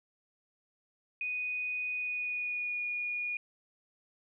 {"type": "tone with pitch glide", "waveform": "sine", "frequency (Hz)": [2485, 2444], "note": ["D#7", "D#7"], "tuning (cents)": [-3, -32], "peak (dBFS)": -32, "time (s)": [1.21, 3.37], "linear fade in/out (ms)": 2, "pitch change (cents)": -29, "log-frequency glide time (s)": [1.93, 2.85], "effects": []}